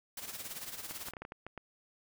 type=noise with tremolo; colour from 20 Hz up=white; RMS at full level=-41 dBFS; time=0.17-1.11 s; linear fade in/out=2 ms; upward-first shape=sine; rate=18 Hz; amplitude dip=65%
type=clicks; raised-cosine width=0.5 ms; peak=-28 dBFS; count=9; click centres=0.91 / 1.085 / 1.136 / 1.168 / 1.22 / 1.251 / 1.321 / 1.466 / 1.577 s
effects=none